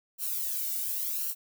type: noise with flanger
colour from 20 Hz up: violet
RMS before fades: -32 dBFS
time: 0.18-1.35 s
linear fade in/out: 50 ms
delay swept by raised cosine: 0.7 to 1.39 ms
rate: 0.92 Hz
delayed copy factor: +0.85
effects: none